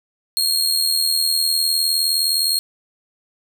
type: tone with amplitude modulation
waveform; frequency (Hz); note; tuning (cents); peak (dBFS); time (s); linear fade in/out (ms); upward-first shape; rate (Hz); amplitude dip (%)
sawtooth; 4260; C8; +30; -11; 0.37-2.59; 0; sine; 79.7; 55
effects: none